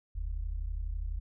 sine tone pair together, 40.84 / 72.9 Hz, E1 / D2, -15 / -12 cents, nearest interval minor seventh, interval 1003 cents, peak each -33 / -38 dBFS, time 0.15-1.2 s, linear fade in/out 10 ms, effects none

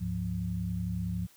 sine tone cluster, 72.3 / 103.2 / 176.9 Hz, D2 / G#2 / F3, -27 / -10 / +23 cents, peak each -38 / -34 / -33 dBFS, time 0-1.27 s, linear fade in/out 20 ms, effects white hiss -60 dBFS RMS until 1.36 s

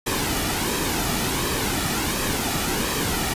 pink noise with flanger, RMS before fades -24 dBFS, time 0.06-3.34 s, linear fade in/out 10 ms, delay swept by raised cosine 1.4 to 1.93 ms, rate 1.4 Hz, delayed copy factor -0.5, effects resampled to 32000 Hz

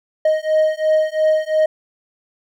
triangle beating tone pair, 622.3 / 625.2 Hz, D#5 / D#5, 0 / +8 cents, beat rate 2.9 Hz, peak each -15 dBFS, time 0.25-1.66 s, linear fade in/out 5 ms, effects none

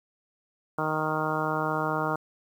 harmonic tone, 155.56 Hz, D#3, in tune, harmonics 1 / 2 / 3 / 4 / 5 / 6 / 7 / 8 / 9, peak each -34 / -34 / -34 / -34 / -34 / -34 / -34 / -34 / -34 dBFS, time 0.78-2.16 s, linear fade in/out 5 ms, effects 9-bit

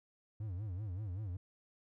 triangle tone with vibrato, 98 Hz, G2, in tune, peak -36 dBFS, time 0.4-1.37 s, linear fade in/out 5 ms, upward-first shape sine, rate 5.2 Hz, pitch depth 210 cents each way, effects none

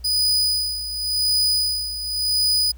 40% pulse tone with tremolo, 4967 Hz, D#8, 4 cents flat, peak -15 dBFS, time 0.04-2.72 s, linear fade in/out 10 ms, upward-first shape sine, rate 0.91 Hz, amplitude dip 70%, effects added 60 Hz sine -37 dBFS peak until 2.77 s + pink hiss -58 dBFS RMS until 2.77 s

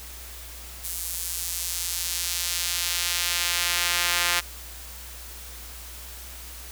sawtooth tone with high-pass filter sweep, 174.61 Hz, F3, in tune, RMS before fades -27 dBFS, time 0.83-4.41 s, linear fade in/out 20 ms, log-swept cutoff 9600 to 1700 Hz, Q 0.74, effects added 60 Hz sine -42 dBFS peak until 6.71 s + white hiss -42 dBFS RMS until 6.71 s

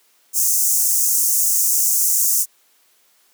pink high-pass noise, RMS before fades -17 dBFS, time 0.33-2.46 s, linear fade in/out 50 ms, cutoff 6100 Hz, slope 48 dB/octave, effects white hiss -58 dBFS RMS until 3.33 s + high-pass 300 Hz 12 dB/octave

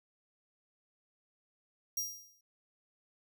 sawtooth tone with exponential decay, 5700 Hz, F8, 34 cents sharp, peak -28 dBFS, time 1.97-2.41 s, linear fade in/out 5 ms, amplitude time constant 95 ms, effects none

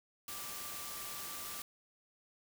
sine tone in noise, 1174.7 Hz, D6, in tune, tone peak -52 dBFS, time 0.28-1.62 s, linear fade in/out 2 ms, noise white, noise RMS -44 dBFS, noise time 0.28-1.62 s, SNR -11 dB, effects none

